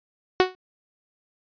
sawtooth tone with exponential decay, 370 Hz, F#4, in tune, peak -8 dBFS, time 0.4-0.55 s, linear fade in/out 0 ms, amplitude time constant 32 ms, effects resampled to 11025 Hz

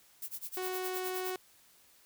violet noise with tremolo, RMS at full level -39 dBFS, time 0.22-1.32 s, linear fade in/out 0 ms, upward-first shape sine, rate 9.7 Hz, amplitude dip 100%
sawtooth tone, 370 Hz, F#4, in tune, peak -31 dBFS, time 0.57-1.36 s, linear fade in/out 2 ms
effects white hiss -63 dBFS RMS until 2.05 s

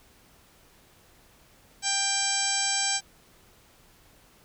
harmonic tone with a mistuned harmonic, 790 Hz, G5, 13 cents sharp, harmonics 1 / 2 / 3 / 4 / 5 / 6 / 7 / 8 / 9 / 10, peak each -34 / -35 / -35 / -35 / -36 / -35 / -32 / -33 / -38 / -29 dBFS, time 1.82-3.01 s, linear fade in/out 50 ms, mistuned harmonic 9, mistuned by +25 cents, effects pink hiss -58 dBFS RMS until 4.44 s

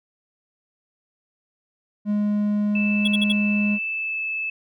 triangle tone, 207.7 Hz, G#3, in tune, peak -17 dBFS, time 2.05-3.79 s, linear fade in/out 50 ms
sine tone with pitch glide, 2637 to 2617 Hz, E7 to E7, 0 to -13 cents, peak -24 dBFS, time 2.75-4.5 s, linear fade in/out 5 ms, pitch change -13 cents, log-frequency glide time 3.81-4.21 s
triangle tone bursts, 3351 Hz, G#7, 15 cents sharp, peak -18 dBFS, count 4, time 3.05-3.323 s, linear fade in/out 5 ms, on 27 ms, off 55 ms
effects none

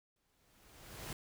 pink noise with exponential growth, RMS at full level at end -43 dBFS, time 0.16-1.13 s, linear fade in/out 2 ms, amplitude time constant 210 ms, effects none

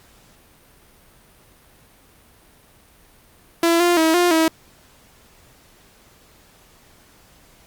sawtooth tone with pitch steps, 336.2 / 349.3 / 321.2 / 352.6 / 322.2 Hz, E4 / F4 / E4 / F4 / E4, +34 / 0 / -45 / +17 / -39 cents, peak -10 dBFS, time 3.63-4.48 s, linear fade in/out 2 ms, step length 170 ms, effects pink hiss -52 dBFS RMS until 7.66 s + Opus 48 kbps

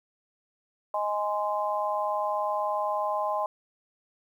sine chord, Ab major, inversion second, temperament just, 623 / 830.6 / 1038.3 Hz, Eb5 / Ab5 / C6, +2 / 0 / -14 cents, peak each -30 dBFS, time 0.94-3.46 s, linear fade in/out 2 ms, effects 10-bit

